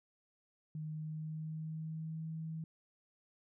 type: tone with pitch glide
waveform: sine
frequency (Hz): 154.9 to 160.27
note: D#3 to E3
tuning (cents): -7 to -48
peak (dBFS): -39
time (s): 0.75-2.64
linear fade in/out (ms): 2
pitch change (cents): +59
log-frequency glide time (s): 0.91-2.27
effects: none